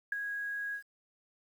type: tone with ADSR envelope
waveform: sine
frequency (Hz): 1651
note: G#6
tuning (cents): -11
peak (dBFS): -26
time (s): 0.12-0.83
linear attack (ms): 4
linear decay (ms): 11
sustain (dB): -8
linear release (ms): 91
effects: 10-bit